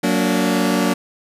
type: chord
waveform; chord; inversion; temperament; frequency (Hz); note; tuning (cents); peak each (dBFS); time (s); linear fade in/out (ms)
sawtooth; Gb augmented; none; just; 185 / 231.2 / 289.1; Gb3 / Bb3 / D4; 0 / -14 / -27; -16; 0.03-0.94; 10
effects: resampled to 32000 Hz + 8-bit